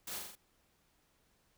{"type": "noise with echo", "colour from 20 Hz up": "white", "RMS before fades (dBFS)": -43, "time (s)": [0.07, 0.19], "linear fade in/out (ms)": 5, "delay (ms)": 41, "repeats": 4, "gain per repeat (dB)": -3, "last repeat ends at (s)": 0.354, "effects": ["pink hiss -73 dBFS RMS until 1.57 s"]}